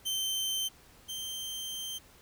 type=tone pair in turn; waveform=sawtooth; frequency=3104 / 3136 Hz; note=G7 / G7; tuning=-18 / 0 cents; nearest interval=unison; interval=18 cents; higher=second; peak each=-27 / -33 dBFS; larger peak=first; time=0.05-0.69 / 1.08-1.99 s; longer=second; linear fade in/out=20 ms; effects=pink hiss -58 dBFS RMS until 2.21 s